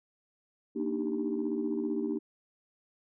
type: chord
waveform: sine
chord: Eb major seventh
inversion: second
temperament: equal with one note detuned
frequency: 233.1 / 295.7 / 311.1 / 392 Hz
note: Bb3 / D4 / Eb4 / G4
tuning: 0 / +12 / 0 / 0 cents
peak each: -34 dBFS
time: 0.75-2.19 s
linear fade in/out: 20 ms
effects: tanh soft clip ceiling -22 dBFS